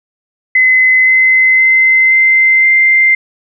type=tone with pitch steps; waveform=sine; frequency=2037 / 2050 / 2063 / 2076 / 2089 Hz; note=C7 / C7 / C7 / C7 / C7; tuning=-47 / -36 / -25 / -14 / -3 cents; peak=-5 dBFS; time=0.55-3.15 s; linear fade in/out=5 ms; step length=520 ms; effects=none